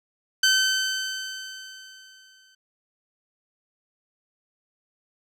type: tone with exponential decay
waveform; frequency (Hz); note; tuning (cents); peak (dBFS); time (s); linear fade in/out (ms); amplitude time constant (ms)
15% pulse; 1535; G6; -37; -9; 0.43-2.55; 5; 460
effects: low-pass 11000 Hz 12 dB/octave